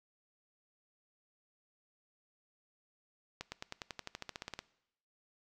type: accelerating click train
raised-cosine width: 0.2 ms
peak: -23 dBFS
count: 16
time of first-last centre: 3.41-4.591 s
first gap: 110 ms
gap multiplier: 0.95
effects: noise-tail reverb RT60 0.8 s tail -20 dB re dry